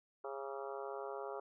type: harmonic tone with a mistuned harmonic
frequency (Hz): 136.9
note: C#3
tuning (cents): -21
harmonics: 3 / 4 / 5 / 6 / 7 / 8 / 9 / 10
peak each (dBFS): -45 / -47 / -49 / -51 / -52 / -53 / -54 / -55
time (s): 0.24-1.4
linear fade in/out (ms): 5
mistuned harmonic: 8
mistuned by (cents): +69
effects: none